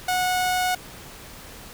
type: tone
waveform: sawtooth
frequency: 732 Hz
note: F#5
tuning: 19 cents flat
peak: -17 dBFS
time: 0.08-0.75 s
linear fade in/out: 5 ms
effects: pink hiss -42 dBFS RMS until 1.73 s